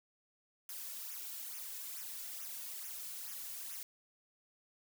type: noise with flanger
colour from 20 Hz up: blue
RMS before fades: -45 dBFS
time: 0.69-3.83 s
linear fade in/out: 2 ms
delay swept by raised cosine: 0.23 to 2.53 ms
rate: 2.3 Hz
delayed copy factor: -0.9
effects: none